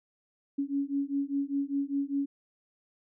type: beating tone pair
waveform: sine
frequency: 277.2 / 282.2 Hz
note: C#4 / C#4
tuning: 0 / +31 cents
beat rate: 5 Hz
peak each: -31 / -31 dBFS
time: 0.58-2.26 s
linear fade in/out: 10 ms
effects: none